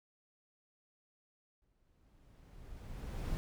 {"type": "noise with exponential growth", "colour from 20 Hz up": "brown", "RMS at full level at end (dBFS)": -36, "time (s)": [1.62, 3.37], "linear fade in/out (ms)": 0, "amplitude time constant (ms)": 380, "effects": []}